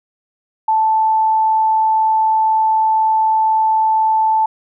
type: tone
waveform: sine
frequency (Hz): 878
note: A5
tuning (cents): -4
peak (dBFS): -11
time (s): 0.68-4.46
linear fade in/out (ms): 5
effects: none